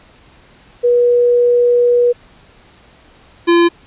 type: tone pair in turn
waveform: sine / square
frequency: 484 / 342.2 Hz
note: B4 / F4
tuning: -35 / -35 cents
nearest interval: tritone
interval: 600 cents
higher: first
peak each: -8 dBFS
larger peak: neither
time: 0.83-2.13 / 3.47-3.69 s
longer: first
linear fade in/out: 20 ms
effects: pink hiss -46 dBFS RMS until 3.86 s + resampled to 8000 Hz